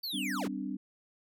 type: linear sweep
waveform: square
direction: down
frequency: 4632 to 98 Hz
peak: -35 dBFS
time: 0.03-0.48 s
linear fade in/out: 10 ms
type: chord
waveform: sine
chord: G suspended fourth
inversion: none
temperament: equal with one note detuned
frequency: 196 / 256.2 / 293.7 Hz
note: G3 / C4 / D4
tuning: 0 / -36 / 0 cents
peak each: -38 dBFS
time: 0.13-0.77 s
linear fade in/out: 10 ms
effects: none